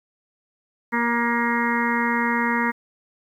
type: harmonic tone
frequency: 236 Hz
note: A#3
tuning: 22 cents sharp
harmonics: 1 / 2 / 4 / 5 / 6 / 7 / 8 / 9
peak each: -24 / -31 / -25 / -31 / -31 / -31 / -26 / -30 dBFS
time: 0.92-2.72 s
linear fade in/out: 20 ms
effects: 9-bit